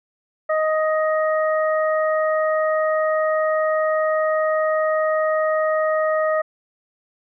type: harmonic tone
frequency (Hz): 625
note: D#5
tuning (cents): +8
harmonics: 1 / 2 / 3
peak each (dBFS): -18 / -24 / -28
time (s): 0.49-6.42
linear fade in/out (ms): 10
effects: none